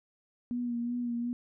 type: tone with vibrato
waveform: sine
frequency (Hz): 240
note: B3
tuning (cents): -49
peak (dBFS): -30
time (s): 0.51-1.33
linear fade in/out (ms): 0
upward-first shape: sine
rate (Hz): 2.7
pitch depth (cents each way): 30
effects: none